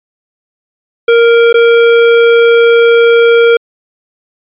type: tone with dropouts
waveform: square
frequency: 466.2 Hz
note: A#4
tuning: in tune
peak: -4 dBFS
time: 1.08-3.57 s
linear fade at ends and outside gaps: 5 ms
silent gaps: 1.528-1.541 s
effects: resampled to 8000 Hz